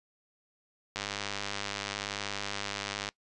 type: click train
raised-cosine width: 0.2 ms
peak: -16 dBFS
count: 216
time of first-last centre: 0.96-3.089 s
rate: 101 Hz
effects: noise-tail reverb RT60 0.1 s tail -22 dB re dry + resampled to 24000 Hz